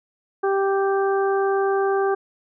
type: harmonic tone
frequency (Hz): 391.7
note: G4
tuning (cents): -1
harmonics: 1 / 2 / 3 / 4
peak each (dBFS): -19 / -25 / -29 / -31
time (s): 0.43-2.15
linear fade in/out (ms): 10
effects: none